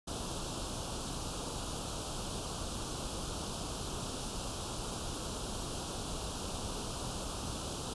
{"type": "band-stop noise", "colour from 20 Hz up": "pink", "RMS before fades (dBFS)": -39, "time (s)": [0.07, 7.94], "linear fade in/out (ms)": 10, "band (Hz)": [1400, 2800], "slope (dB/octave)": 48, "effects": ["resampled to 24000 Hz"]}